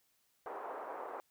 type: band-pass noise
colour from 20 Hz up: white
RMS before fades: -44 dBFS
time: 0.46-1.2 s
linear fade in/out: 0 ms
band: 390 to 1100 Hz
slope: 24 dB/octave
effects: white hiss -75 dBFS RMS until 1.3 s